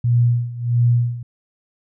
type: tone with tremolo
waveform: sine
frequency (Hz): 119.9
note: A#2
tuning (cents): +49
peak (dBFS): -11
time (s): 0.04-1.23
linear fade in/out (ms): 5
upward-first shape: sine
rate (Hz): 1.5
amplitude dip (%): 85
effects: none